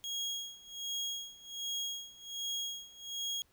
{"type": "tone with tremolo", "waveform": "30% pulse", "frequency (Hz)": 3289, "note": "G#7", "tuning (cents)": -18, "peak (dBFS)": -31, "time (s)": [0.04, 3.42], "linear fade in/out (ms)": 0, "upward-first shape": "sine", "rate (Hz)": 1.3, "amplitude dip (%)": 90, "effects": ["pink hiss -70 dBFS RMS until 3.52 s"]}